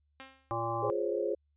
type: tone with exponential decay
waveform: 5% pulse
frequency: 266.1 Hz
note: C4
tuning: 29 cents sharp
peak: -32 dBFS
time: 0.2-0.57 s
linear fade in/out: 0 ms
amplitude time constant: 80 ms
type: harmonic tone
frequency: 115.6 Hz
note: A#2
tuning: 14 cents flat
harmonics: 1 / 3 / 5 / 7 / 9 / 10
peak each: -39 / -39 / -38 / -36 / -37 / -39 dBFS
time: 0.51-0.9 s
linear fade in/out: 0 ms
type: chord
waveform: sine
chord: Db major seventh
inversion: first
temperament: equal with one note detuned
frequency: 349.2 / 415.3 / 518.1 / 554.4 Hz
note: F4 / Ab4 / C5 / Db5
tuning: 0 / 0 / -17 / 0 cents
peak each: -35 / -33 / -35 / -36 dBFS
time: 0.82-1.35 s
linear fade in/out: 10 ms
effects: added 73 Hz sine -70 dBFS peak until 1.56 s + resampled to 8000 Hz